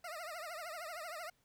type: tone with vibrato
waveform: 20% pulse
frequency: 658 Hz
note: E5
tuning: 3 cents flat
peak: -38 dBFS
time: 0.04-1.3 s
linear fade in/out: 5 ms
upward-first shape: triangle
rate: 13 Hz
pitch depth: 180 cents each way
effects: pink hiss -75 dBFS RMS until 1.44 s